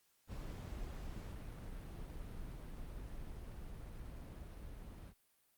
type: noise with level ramp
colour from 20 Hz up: brown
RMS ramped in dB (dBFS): -45 to -50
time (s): 0.27-5.14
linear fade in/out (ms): 50
effects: white hiss -75 dBFS RMS until 5.57 s + Opus 48 kbps